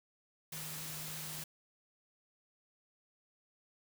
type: tone in noise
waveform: sine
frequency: 155.56 Hz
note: D#3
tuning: in tune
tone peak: -49 dBFS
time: 0.52-1.44 s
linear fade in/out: 5 ms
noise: white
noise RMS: -44 dBFS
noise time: 0.52-1.44 s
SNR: -8 dB
effects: none